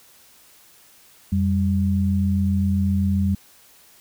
sine tone pair together, 88.42 / 196 Hz, F2 / G3, +22 / 0 cents, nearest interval octave + major second, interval 1378 cents, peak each -20 dBFS, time 1.32-3.35 s, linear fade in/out 5 ms, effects white hiss -52 dBFS RMS until 4 s

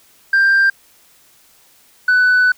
sine tone pair in turn, 1584 / 1495.1 Hz, G6 / F#6, +18 / +18 cents, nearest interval minor second, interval 100 cents, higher first, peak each -7 dBFS, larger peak neither, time 0.33-0.7 / 2.08-2.52 s, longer second, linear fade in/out 5 ms, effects tanh soft clip ceiling -8 dBFS + white hiss -51 dBFS RMS until 2.57 s

